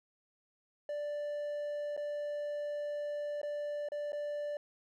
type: tone with dropouts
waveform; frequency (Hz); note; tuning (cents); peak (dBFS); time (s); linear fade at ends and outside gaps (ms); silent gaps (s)
triangle; 587.3; D5; 0; -33; 0.89-4.57; 2; 1.966-1.975 / 3.416-3.431 / 3.887-3.919 / 4.121-4.13
effects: none